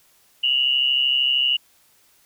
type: tone pair together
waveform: sine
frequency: 2794 / 2927 Hz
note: F7 / F#7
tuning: 0 / -19 cents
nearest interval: minor second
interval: 81 cents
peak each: -22 / -18 dBFS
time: 0.43-1.57 s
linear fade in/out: 10 ms
effects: white hiss -58 dBFS RMS until 2.25 s